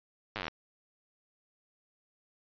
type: slowing click train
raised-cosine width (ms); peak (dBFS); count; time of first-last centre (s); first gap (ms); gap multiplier
0.3; -19; 12; 0.36-0.481; 9; 1.04
effects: resampled to 11025 Hz